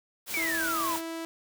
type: noise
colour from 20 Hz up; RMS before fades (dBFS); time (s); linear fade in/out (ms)
white; -35; 0.26-1.02; 50
type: exponential sweep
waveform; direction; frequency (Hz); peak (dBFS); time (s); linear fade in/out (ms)
sine; down; 2349 to 950; -28; 0.34-0.96; 0
type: tone with pitch glide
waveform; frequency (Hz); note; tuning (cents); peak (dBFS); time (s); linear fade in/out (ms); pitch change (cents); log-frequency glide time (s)
sawtooth; 326.5 to 328.6; E4 to E4; -17 to -5; -30; 0.37-1.25; 0; +12; 0.67-0.88
effects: none